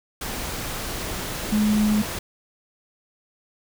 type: tone in noise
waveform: sine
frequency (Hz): 211.9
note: G#3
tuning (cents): +35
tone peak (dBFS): -17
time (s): 1.52-2.02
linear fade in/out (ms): 5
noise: pink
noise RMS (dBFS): -30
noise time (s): 0.21-2.19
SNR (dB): +10
effects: none